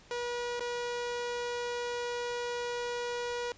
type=tone with dropouts; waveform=sawtooth; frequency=482.5 Hz; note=B4; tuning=40 cents flat; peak=-29 dBFS; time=0.11-3.52 s; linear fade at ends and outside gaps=1 ms; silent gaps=0.596-0.606 s; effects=pink hiss -57 dBFS RMS until 3.57 s + resampled to 16000 Hz